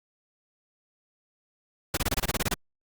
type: noise bursts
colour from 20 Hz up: pink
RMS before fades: -26 dBFS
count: 11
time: 1.94-2.542 s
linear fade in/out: 5 ms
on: 32 ms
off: 25 ms
effects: Opus 48 kbps